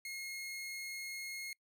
sawtooth tone, 2155 Hz, C#7, 49 cents flat, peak -38 dBFS, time 0.05-1.53 s, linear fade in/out 2 ms, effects noise-tail reverb RT60 0.1 s tail -25 dB re dry

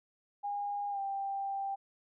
sine tone with pitch glide, 814 to 787.6 Hz, G#5 to G5, -35 to +8 cents, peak -33 dBFS, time 0.43-1.76 s, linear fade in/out 20 ms, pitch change -57 cents, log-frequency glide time 0.9-1 s, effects none

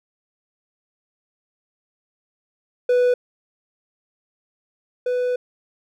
triangle tone pair in turn, 493.9 / 496.4 Hz, B4 / B4, 0 / +9 cents, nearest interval unison, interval 9 cents, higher second, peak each -12 / -17 dBFS, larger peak first, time 2.89-3.14 / 5.06-5.36 s, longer second, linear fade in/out 5 ms, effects none

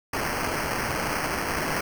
white noise with sample-and-hold, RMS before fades -28 dBFS, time 0.13-1.81 s, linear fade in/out 5 ms, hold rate 3675 Hz, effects none

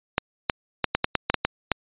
clicks, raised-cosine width 0.3 ms, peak -3 dBFS, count 10, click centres 0.181 / 0.498 / 0.843 / 0.95 / 1.044 / 1.153 / 1.3 / 1.343 / 1.45 / 1.717 s, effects resampled to 8000 Hz

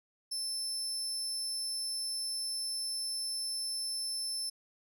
30% pulse tone, 5290 Hz, E8, 5 cents sharp, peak -30 dBFS, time 0.31-4.5 s, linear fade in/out 10 ms, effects none

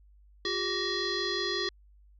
sine tone with frequency modulation, 1864.7 Hz, A#6, in tune, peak -28 dBFS, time 0.45-1.69 s, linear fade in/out 2 ms, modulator 755 Hz, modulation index 3.8, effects added 50 Hz sine -55 dBFS peak until 2.19 s

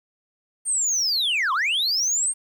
sine linear two-way sweep, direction down then up, 8870 to 998 to 8780 Hz, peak -17 dBFS, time 0.65-2.34 s, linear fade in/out 50 ms, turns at 1.53 s, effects tanh soft clip ceiling -19 dBFS + 9-bit

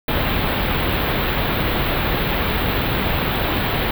pink band-stop noise, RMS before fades -20 dBFS, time 0.08-3.91 s, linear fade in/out 2 ms, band 3900 to 14000 Hz, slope 48 dB/octave, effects none

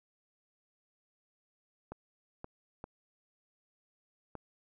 clicks, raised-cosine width 1 ms, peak -28 dBFS, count 4, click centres 1.92 / 2.444 / 2.841 / 4.353 s, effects none

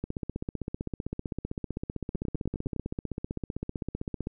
two click trains, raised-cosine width 3 ms, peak -19 / -19 dBFS, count 7 / 67, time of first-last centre 2.15-2.763 / 0.04-4.271 s, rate 9.79 / 15.6 Hz, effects none

